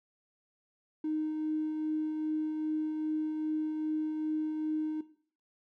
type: tone with tremolo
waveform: triangle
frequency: 309.8 Hz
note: D#4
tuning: 7 cents flat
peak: -25 dBFS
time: 1.04-5.01 s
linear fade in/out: 5 ms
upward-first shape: triangle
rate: 2.5 Hz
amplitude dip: 55%
effects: noise-tail reverb RT60 0.5 s tail -17 dB re dry + tanh soft clip ceiling -27 dBFS